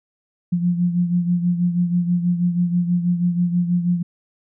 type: beating tone pair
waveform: sine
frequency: 174.61 / 180.81 Hz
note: F3 / F#3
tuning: 0 / -40 cents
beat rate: 6.2 Hz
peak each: -17 / -24 dBFS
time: 0.52-4.03 s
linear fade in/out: 10 ms
effects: none

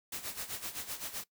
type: noise with tremolo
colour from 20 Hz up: white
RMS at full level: -38 dBFS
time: 0.12-1.24 s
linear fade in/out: 5 ms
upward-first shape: sine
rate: 7.8 Hz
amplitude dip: 75%
effects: noise-tail reverb RT60 0.1 s tail -19 dB re dry

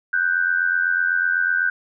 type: tone pair together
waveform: sine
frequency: 1480 / 1568 Hz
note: F#6 / G6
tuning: 0 / 0 cents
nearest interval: minor second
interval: 100 cents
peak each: -20 dBFS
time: 0.13-1.7 s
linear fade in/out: 5 ms
effects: none

